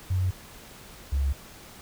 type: tone pair in turn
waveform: sine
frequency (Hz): 92.5 / 68.78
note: F#2 / C#2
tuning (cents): 0 / -13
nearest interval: perfect fourth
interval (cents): 513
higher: first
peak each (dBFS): -22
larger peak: neither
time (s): 0.1-0.31 / 1.12-1.33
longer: neither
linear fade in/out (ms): 10
effects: pink hiss -47 dBFS RMS until 1.81 s